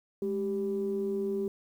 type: tone pair together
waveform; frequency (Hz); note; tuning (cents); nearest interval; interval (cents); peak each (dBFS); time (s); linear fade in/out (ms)
sine; 207.7 / 392; G#3 / G4; 0 / 0; major seventh; 1100; -33 / -29; 0.22-1.48; 2
effects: tanh soft clip ceiling -22 dBFS + 10-bit